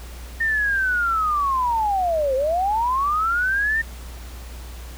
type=linear two-way sweep; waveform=sine; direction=down then up; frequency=1834 to 510 to 1834 Hz; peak=-18 dBFS; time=0.4-3.82 s; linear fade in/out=10 ms; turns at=2.35 s; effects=added 60 Hz sine -34 dBFS peak until 4.97 s + pink hiss -43 dBFS RMS until 4.97 s